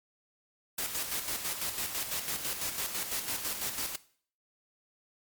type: noise with tremolo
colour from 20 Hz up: white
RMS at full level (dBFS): -33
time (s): 0.78-3.96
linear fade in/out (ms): 5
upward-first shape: square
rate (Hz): 6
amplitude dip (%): 50
effects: noise-tail reverb RT60 0.5 s tail -17 dB re dry + MP3 96 kbps